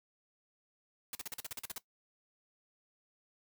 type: noise bursts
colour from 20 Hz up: white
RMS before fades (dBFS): -41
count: 11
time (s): 1.13-1.781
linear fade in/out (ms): 2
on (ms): 21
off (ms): 42
effects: noise-tail reverb RT60 0.1 s tail -18 dB re dry